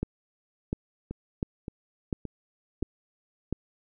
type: two click trains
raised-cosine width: 3 ms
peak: -15 / -22 dBFS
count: 6 / 4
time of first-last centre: 0.03-3.527 / 1.11-2.824 s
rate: 1.43 / 1.75 Hz
effects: none